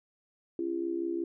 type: tone with amplitude modulation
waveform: sine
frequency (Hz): 338.4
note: E4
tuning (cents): +45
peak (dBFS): -26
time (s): 0.59-1.24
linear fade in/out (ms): 2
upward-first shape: sine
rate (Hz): 65.6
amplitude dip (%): 80
effects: none